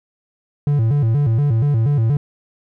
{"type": "tone with vibrato", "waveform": "triangle", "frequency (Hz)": 127.7, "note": "C3", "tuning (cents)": -42, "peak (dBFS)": -11, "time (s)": [0.67, 2.17], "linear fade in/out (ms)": 2, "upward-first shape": "square", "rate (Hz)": 4.2, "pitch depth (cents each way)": 220, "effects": []}